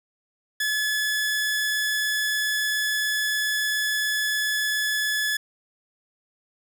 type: tone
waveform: sawtooth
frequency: 1713 Hz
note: A6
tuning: 47 cents flat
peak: -19 dBFS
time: 0.6-5.37 s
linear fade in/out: 5 ms
effects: none